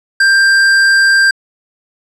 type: tone with hard clipping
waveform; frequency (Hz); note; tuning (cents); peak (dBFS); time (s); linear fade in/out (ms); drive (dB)
sine; 1584; G6; +18; -8; 0.2-1.31; 5; 12
effects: low-pass 9000 Hz 12 dB/octave